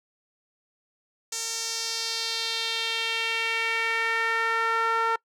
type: tone with band-pass filter sweep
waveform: sawtooth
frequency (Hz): 454.5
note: A#4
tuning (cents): -44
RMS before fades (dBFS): -27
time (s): 1.32-5.16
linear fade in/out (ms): 5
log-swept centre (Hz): 6800 to 1200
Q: 2.5
effects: noise-tail reverb RT60 0.1 s tail -24 dB re dry